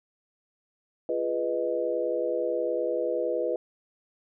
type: chord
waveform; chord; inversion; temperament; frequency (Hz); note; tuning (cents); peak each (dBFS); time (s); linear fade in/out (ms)
sine; F half-diminished seventh; none; equal with one note detuned; 344.6 / 415.3 / 493.9 / 622.3; F4 / Ab4 / Cb5 / Eb5; -23 / 0 / 0 / 0; -32 / -34 / -28 / -31; 1.09-3.56; 2
effects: none